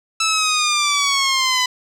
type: linear sweep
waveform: 10% pulse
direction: down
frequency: 1318.5 to 997 Hz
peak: -7 dBFS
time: 0.2-1.66 s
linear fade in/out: 5 ms
effects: low-pass 9000 Hz 12 dB/octave + 7-bit